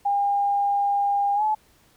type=tone with pitch glide; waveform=sine; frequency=806 to 858.9 Hz; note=G5 to A5; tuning=+48 to -42 cents; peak=-19 dBFS; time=0.05-1.55 s; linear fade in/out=10 ms; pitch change=+110 cents; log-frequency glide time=1.35-1.43 s; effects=pink hiss -59 dBFS RMS until 1.96 s